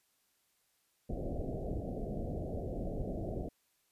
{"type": "low-pass noise", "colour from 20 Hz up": "pink", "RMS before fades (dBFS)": -38, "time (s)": [1.09, 3.49], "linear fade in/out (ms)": 10, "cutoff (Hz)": 720, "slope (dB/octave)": 96, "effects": ["white hiss -75 dBFS RMS until 3.91 s", "resampled to 32000 Hz"]}